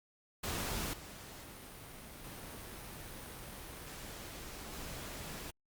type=noise with level steps; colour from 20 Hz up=pink; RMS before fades=-38 / -50 / -47 / -45 dBFS; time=0.43-5.51 s; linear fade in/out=10 ms; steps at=0.93 / 2.24 / 4.72 s; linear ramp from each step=5 ms; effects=Opus 48 kbps